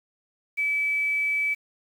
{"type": "tone with quantisation", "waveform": "sine", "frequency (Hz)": 2300, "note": "D7", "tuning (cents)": -37, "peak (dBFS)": -22, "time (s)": [0.57, 1.55], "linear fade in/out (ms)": 20, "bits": 8, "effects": []}